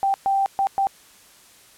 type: tone bursts at uneven times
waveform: sine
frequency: 784 Hz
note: G5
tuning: in tune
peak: -17 dBFS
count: 4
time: 0.03-0.14 / 0.26-0.46 / 0.59-0.67 / 0.78-0.87 s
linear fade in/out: 0 ms
effects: white hiss -51 dBFS RMS until 1.77 s + low-pass 12000 Hz 12 dB/octave